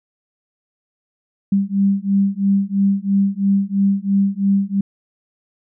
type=beating tone pair; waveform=sine; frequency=196 / 199 Hz; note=G3 / G3; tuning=0 / +26 cents; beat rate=3 Hz; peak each=-17 dBFS; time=1.52-4.81 s; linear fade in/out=5 ms; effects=none